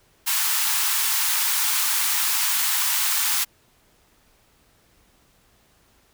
white high-pass noise, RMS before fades -22 dBFS, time 0.26-3.45 s, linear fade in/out 20 ms, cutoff 810 Hz, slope 96 dB/octave, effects pink hiss -60 dBFS RMS until 6.13 s

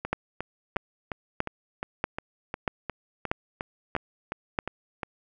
two click trains, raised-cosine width 0.5 ms, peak -16 / -10 dBFS, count 15 / 8, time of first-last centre 0.05-5.032 / 0.13-4.589 s, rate 2.81 / 1.57 Hz, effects none

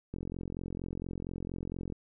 click train, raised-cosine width 3 ms, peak -25 dBFS, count 80, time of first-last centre 0.14-1.923 s, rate 44.3 Hz, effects none

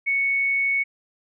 sine tone, 2217 Hz, C#7, in tune, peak -19 dBFS, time 0.06-0.84 s, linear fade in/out 20 ms, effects none

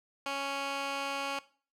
15% pulse tone with band-pass filter, 277.2 Hz, C#4, in tune, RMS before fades -35 dBFS, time 0.26-1.39 s, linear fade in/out 2 ms, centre 2300 Hz, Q 0.67, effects noise-tail reverb RT60 0.4 s tail -18 dB re dry

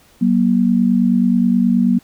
sine tone pair together, 188.7 / 238.1 Hz, F#3 / A#3, +34 / +37 cents, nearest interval major third, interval 403 cents, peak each -15 / -13 dBFS, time 0.21-1.99 s, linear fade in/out 10 ms, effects pink hiss -51 dBFS RMS until 2.03 s

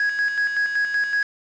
triangle tone with tremolo, 1661.2 Hz, G#6, in tune, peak -16 dBFS, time 0-1.23 s, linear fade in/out 2 ms, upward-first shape square, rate 5.3 Hz, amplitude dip 50%, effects resampled to 16000 Hz + 7-bit

